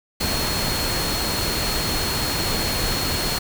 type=tone in noise; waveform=sine; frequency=4300 Hz; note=C8; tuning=47 cents sharp; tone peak=-27 dBFS; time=0.2-3.39 s; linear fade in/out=10 ms; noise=pink; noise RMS=-24 dBFS; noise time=0.2-3.39 s; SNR=-6 dB; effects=none